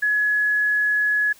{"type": "tone", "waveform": "sine", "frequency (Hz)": 1691, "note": "G#6", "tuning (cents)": 31, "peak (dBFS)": -17, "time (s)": [0.02, 1.33], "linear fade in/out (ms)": 10, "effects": ["white hiss -51 dBFS RMS until 1.39 s"]}